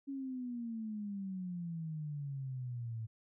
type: exponential sweep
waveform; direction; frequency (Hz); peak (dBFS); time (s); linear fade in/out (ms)
sine; down; 279 to 110; -38; 0.07-3.07; 20
effects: none